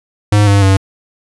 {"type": "tone with pitch steps", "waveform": "square", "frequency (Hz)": [103.83, 100.18, 96.65], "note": ["G#2", "G2", "G2"], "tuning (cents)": [0, 38, -24], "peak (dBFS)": -7, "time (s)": [0.32, 0.77], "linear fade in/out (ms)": 5, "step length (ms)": 150, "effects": ["resampled to 24000 Hz"]}